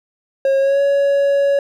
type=tone with pitch glide; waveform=triangle; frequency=542 to 560.5 Hz; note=C#5 to C#5; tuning=-39 to +19 cents; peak=-10 dBFS; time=0.45-1.59 s; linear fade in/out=2 ms; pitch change=+58 cents; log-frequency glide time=0.59-0.81 s; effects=none